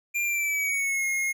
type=tone with pitch glide; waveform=square; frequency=2387 to 2151 Hz; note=D7 to C7; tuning=+28 to +47 cents; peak=-25 dBFS; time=0.14-1.33 s; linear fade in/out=20 ms; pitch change=-181 cents; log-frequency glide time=0.24-1.06 s; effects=none